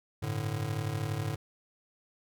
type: chord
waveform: square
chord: G suspended second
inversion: none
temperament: just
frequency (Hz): 98 / 110.25 / 147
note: G2 / A2 / D3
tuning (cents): 0 / +4 / +2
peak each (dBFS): -39 / -35 / -36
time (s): 0.22-1.36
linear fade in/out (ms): 10
effects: none